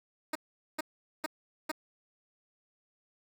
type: tone bursts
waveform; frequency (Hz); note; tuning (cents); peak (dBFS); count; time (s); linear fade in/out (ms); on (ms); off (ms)
10% pulse; 310; D#4; -6; -23; 4; 0.33-1.716; 5; 24; 430
effects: none